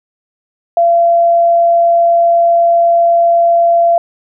sine tone, 682 Hz, F5, 41 cents flat, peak -6 dBFS, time 0.77-3.98 s, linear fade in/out 2 ms, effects none

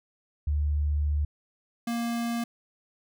sine / square tone pair in turn, 73.8 / 234.3 Hz, D2 / A#3, +9 / +9 cents, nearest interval octave + minor sixth, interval 2000 cents, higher second, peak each -23 / -28 dBFS, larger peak first, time 0.47-1.25 / 1.87-2.44 s, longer first, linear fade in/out 5 ms, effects none

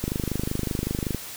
click train, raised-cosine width 3 ms, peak -13 dBFS, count 29, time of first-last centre 0.04-1.147 s, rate 25.3 Hz, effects white hiss -38 dBFS RMS until 1.36 s

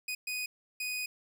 sawtooth tone bursts at uneven times, 2489 Hz, D#7, in tune, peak -30 dBFS, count 3, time 0.08-0.15 / 0.27-0.46 / 0.8-1.06 s, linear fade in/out 5 ms, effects none

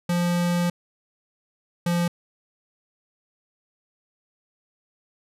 square tone pair in turn, 174.61 / 173.1 Hz, F3 / F3, 0 / -15 cents, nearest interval unison, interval 15 cents, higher first, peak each -21 dBFS, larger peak neither, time 0.09-0.7 / 1.86-2.08 s, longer first, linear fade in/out 5 ms, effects resampled to 32000 Hz

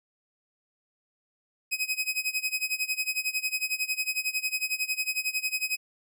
sawtooth tone with tremolo, 2527 Hz, D#7, 26 cents sharp, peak -21 dBFS, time 1.71-5.77 s, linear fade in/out 20 ms, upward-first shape sine, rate 11 Hz, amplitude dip 90%, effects none

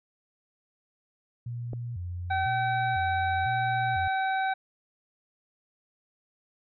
sine tone with vibrato, 102.8 Hz, G#2, 17 cents flat, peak -32 dBFS, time 1.46-4.08 s, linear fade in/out 5 ms, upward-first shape square, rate 1 Hz, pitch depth 260 cents each way
click, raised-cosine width 2 ms, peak -24 dBFS, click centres 1.733 s
harmonic tone, 766 Hz, G5, 40 cents flat, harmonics 1 / 2 / 3 / 5, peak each -26 / -31 / -39 / -43 dBFS, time 2.3-4.54 s, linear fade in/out 10 ms
effects none

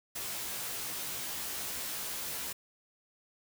white noise with comb filter, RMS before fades -38 dBFS, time 0.15-2.53 s, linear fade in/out 10 ms, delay 16 ms, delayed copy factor +0.8, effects none

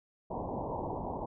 white low-pass noise, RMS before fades -37 dBFS, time 0.3-1.26 s, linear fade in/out 10 ms, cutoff 1000 Hz, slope 96 dB/octave, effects none

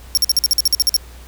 sawtooth tone bursts, 5530 Hz, F8, 18 cents flat, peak -8 dBFS, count 12, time 0.15-0.965 s, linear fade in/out 0 ms, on 23 ms, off 49 ms, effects added 60 Hz sine -36 dBFS peak until 1.27 s + pink hiss -44 dBFS RMS until 1.27 s

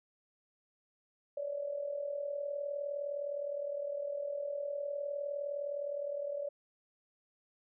sine tone with amplitude modulation, 573 Hz, D5, 43 cents flat, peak -32 dBFS, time 1.37-6.49 s, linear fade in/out 5 ms, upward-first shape sine, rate 39.6 Hz, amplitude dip 65%, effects none

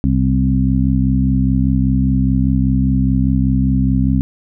harmonic tone with a mistuned harmonic, 65 Hz, C2, 11 cents flat, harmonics 1 / 2 / 3 / 4, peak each -17 / -17 / -17 / -17 dBFS, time 0.04-4.21 s, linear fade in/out 0 ms, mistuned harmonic 1, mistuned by -33 cents, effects none

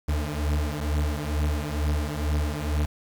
40% pulse beating tone pair, 73.42 / 75.62 Hz, D2 / D#2, 0 / -49 cents, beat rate 2.2 Hz, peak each -26 dBFS, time 0.08-2.86 s, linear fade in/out 10 ms, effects 8-bit

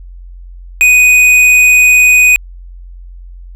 triangle tone with hard clipping, 2489 Hz, D#7, in tune, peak -5 dBFS, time 0.81-2.36 s, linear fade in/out 0 ms, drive 12 dB, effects added 44 Hz sine -28 dBFS peak until 3.55 s

